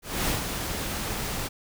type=noise with ADSR envelope; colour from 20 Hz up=pink; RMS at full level=-25 dBFS; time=0.02-1.49 s; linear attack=250 ms; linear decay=130 ms; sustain=-6 dB; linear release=23 ms; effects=none